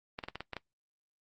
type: clicks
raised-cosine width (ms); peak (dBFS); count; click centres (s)
0.3; -22; 7; 0.189 / 0.238 / 0.285 / 0.356 / 0.406 / 0.533 / 0.567
effects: noise-tail reverb RT60 0.1 s tail -18 dB re dry + Opus 24 kbps